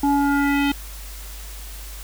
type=tone with low-pass filter sweep; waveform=square; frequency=282.8 Hz; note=C#4; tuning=35 cents sharp; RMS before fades=-19 dBFS; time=0.03-0.72 s; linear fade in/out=5 ms; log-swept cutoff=730 to 3300 Hz; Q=2.7; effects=added 50 Hz sine -34 dBFS peak until 2.03 s + white hiss -40 dBFS RMS until 2.03 s

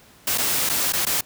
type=noise with dropouts; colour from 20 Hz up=white; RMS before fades=-22 dBFS; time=0.27-1.21 s; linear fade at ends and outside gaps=5 ms; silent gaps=0.377-0.381 / 0.692-0.696 / 0.924-0.934 / 1.053-1.066 s; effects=pink hiss -51 dBFS RMS until 1.25 s + high-pass 60 Hz 12 dB/octave

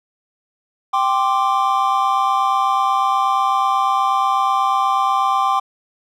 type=chord; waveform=triangle; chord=G suspended fourth; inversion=none; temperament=equal; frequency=784 / 1046.5 / 1174.7 Hz; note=G5 / C6 / D6; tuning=0 / 0 / 0 cents; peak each=-17 dBFS; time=0.93-5.6 s; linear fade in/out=10 ms; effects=none

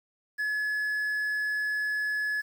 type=tone with quantisation; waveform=triangle; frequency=1704 Hz; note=G#6; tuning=44 cents sharp; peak=-25 dBFS; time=0.38-2.42 s; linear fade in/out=20 ms; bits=9; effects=none

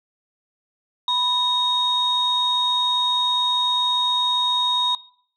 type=tone pair together; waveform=sine; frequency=987.8 / 3735 Hz; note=B5 / A#7; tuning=0 / +3 cents; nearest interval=octave + major seventh; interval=2303 cents; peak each=-22 / -19 dBFS; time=1.08-4.95 s; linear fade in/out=2 ms; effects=noise-tail reverb RT60 0.6 s tail -21 dB re dry + tanh soft clip ceiling -12 dBFS

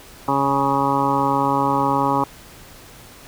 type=harmonic tone with a mistuned harmonic; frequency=138.59 Hz; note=C#3; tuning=in tune; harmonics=1 / 2 / 3 / 4 / 6 / 7 / 8 / 9; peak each=-28 / -23 / -28 / -27 / -22 / -22 / -24 / -28 dBFS; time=0.28-2.24 s; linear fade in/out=2 ms; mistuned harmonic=1; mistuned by=-22 cents; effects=pink hiss -43 dBFS RMS until 3.27 s

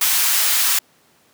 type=high-pass noise; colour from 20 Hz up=white; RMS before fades=-17 dBFS; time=0.01-0.79 s; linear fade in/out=5 ms; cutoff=1100 Hz; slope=12 dB/octave; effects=pink hiss -56 dBFS RMS until 1.33 s + high-pass 150 Hz 12 dB/octave

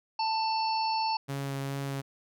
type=harmonic tone; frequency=888 Hz; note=A5; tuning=16 cents sharp; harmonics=1 / 3 / 5 / 6; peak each=-27 / -40 / -35 / -41 dBFS; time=0.19-1.17 s; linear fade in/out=5 ms
type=tone with vibrato; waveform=sawtooth; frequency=138 Hz; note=C#3; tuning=7 cents flat; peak=-28 dBFS; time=1.28-2.02 s; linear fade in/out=20 ms; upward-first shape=sine; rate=2.4 Hz; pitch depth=11 cents each way
effects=none

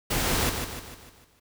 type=noise with echo; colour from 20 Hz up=pink; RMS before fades=-26 dBFS; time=0.1-0.5 s; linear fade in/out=10 ms; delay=150 ms; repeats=6; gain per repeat=-6 dB; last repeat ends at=1.4 s; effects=none

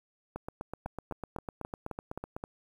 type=two click trains; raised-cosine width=1 ms; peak=-23 / -23 dBFS; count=7 / 17; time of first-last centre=0.86-2.439 / 0.36-2.365 s; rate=3.8 / 7.98 Hz; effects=9-bit

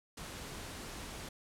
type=noise; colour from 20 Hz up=pink; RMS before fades=-45 dBFS; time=0.17-1.29 s; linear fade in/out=5 ms; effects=low-pass 11000 Hz 12 dB/octave

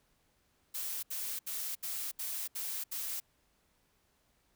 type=noise bursts; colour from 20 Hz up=blue; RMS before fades=-38 dBFS; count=7; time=0.74-3.202 s; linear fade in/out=10 ms; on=290 ms; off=72 ms; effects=pink hiss -73 dBFS RMS until 4.55 s

